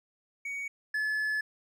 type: tone pair in turn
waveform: triangle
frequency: 2243 / 1720.8 Hz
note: C#7 / A6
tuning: +20 / -39 cents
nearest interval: perfect fourth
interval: 459 cents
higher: first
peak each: -32 / -26 dBFS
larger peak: second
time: 0.45-0.68 / 0.94-1.41 s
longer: second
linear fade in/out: 5 ms
effects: none